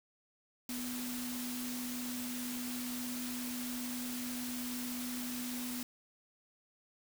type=tone in noise; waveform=sine; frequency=246.9 Hz; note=B3; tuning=in tune; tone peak=-39 dBFS; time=0.69-5.83 s; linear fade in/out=2 ms; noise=white; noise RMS=-43 dBFS; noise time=0.69-5.83 s; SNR=+1 dB; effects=none